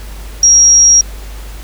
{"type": "tone", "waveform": "sine", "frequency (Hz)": 5650, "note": "F8", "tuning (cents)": 19, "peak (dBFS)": -3, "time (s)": [0.43, 1.01], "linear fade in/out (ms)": 2, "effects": ["added 50 Hz sine -25 dBFS peak until 1.63 s", "pink hiss -35 dBFS RMS until 1.63 s"]}